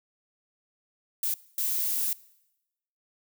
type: noise bursts at uneven times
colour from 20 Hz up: violet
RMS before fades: -28 dBFS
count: 2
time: 1.23-1.34 / 1.58-2.13 s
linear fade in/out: 2 ms
effects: noise-tail reverb RT60 0.9 s tail -21 dB re dry